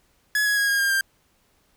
45% pulse tone with pitch steps, 1692 / 1670.6 / 1649.5 / 1628.7 / 1608.1 / 1587.8 Hz, G#6 / G#6 / G#6 / G#6 / G6 / G6, +32 / +10 / -12 / -34 / +44 / +22 cents, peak -19 dBFS, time 0.35-1.01 s, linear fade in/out 2 ms, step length 110 ms, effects pink hiss -64 dBFS RMS until 1.76 s

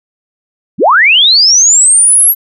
sine linear sweep, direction up, 123.47 to 11730 Hz, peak -3 dBFS, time 0.78-2.35 s, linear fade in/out 50 ms, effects none

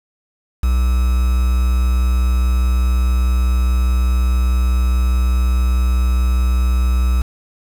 triangle tone with quantisation, 62.4 Hz, B1, 19 cents sharp, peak -10 dBFS, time 0.63-7.22 s, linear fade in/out 5 ms, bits 5, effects none

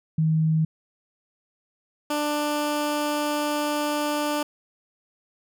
sine / 15% pulse tone pair in turn, 158.5 / 296 Hz, D#3 / D4, +32 / +14 cents, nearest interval major seventh, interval 1082 cents, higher second, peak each -18 / -17 dBFS, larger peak second, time 0.18-0.65 / 2.1-4.43 s, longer second, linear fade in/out 5 ms, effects none

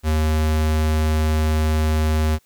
square tone, 77.78 Hz, D#2, in tune, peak -17 dBFS, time 0.03-2.39 s, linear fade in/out 50 ms, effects white hiss -61 dBFS RMS until 2.45 s

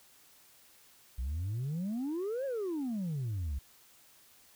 sine exponential two-way sweep, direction up then down, 58.27 to 563 to 63.5 Hz, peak -30 dBFS, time 1.18-3.59 s, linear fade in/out 10 ms, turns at 2.45 s, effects tanh soft clip ceiling -31 dBFS + white hiss -61 dBFS RMS until 4.55 s

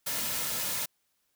white noise with comb filter, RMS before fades -32 dBFS, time 0.06-0.86 s, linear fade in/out 10 ms, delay 2.6 ms, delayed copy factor -0.5, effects white hiss -75 dBFS RMS until 1.35 s

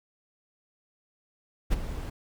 brown noise with ADSR envelope, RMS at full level -21 dBFS, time 1.7-2.1 s, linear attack 30 ms, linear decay 17 ms, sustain -13 dB, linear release 8 ms, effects none

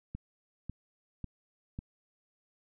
click train, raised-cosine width 5 ms, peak -26 dBFS, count 4, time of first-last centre 0.15-1.789 s, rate 1.83 Hz, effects none

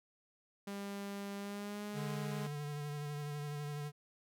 sawtooth tone with pitch glide, 200.1 to 207.4 Hz, G3 to G#3, +36 to -2 cents, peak -37 dBFS, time 0.67-2.47 s, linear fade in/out 5 ms, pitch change +62 cents, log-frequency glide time 1.37-1.84 s
square tone with vibrato, 146.83 Hz, D3, in tune, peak -40 dBFS, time 1.93-3.92 s, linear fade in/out 50 ms, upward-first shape sine, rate 12 Hz, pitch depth 23 cents each way
effects none

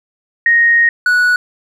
sine / triangle tone pair in turn, 1867 / 1471.2 Hz, A#6 / F#6, +2 / -10 cents, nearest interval major third, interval 412 cents, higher first, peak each -7 dBFS, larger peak neither, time 0.46-0.89 / 1.06-1.36 s, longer first, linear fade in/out 2 ms, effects none

